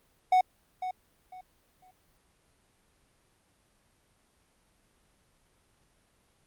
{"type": "tone with echo", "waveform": "triangle", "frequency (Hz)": 740, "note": "F#5", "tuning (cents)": 0, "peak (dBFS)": -17, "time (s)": [0.32, 0.41], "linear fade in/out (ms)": 5, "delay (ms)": 500, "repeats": 3, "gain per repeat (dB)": -12, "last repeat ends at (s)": 1.91, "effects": ["pink hiss -68 dBFS RMS until 6.46 s", "Opus 32 kbps"]}